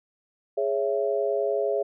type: chord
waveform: sine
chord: C# minor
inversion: second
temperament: just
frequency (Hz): 415.8 / 554.4 / 665.2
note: G#4 / C#5 / E5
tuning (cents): +2 / 0 / +16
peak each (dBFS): -26 / -27 / -28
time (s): 0.57-1.83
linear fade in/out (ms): 10
effects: none